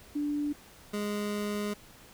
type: tone pair in turn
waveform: sine / 25% pulse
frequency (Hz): 292.9 / 207.1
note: D4 / G#3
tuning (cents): -5 / -5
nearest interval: tritone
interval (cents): 600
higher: first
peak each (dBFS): -28 / -27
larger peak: second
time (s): 0.15-0.53 / 0.93-1.74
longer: second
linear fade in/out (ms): 10
effects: pink hiss -54 dBFS RMS until 2.13 s